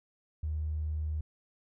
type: tone with tanh clipping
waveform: triangle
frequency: 77.1 Hz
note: D#2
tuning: 15 cents flat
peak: -30 dBFS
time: 0.43-1.21 s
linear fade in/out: 5 ms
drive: 2 dB
effects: none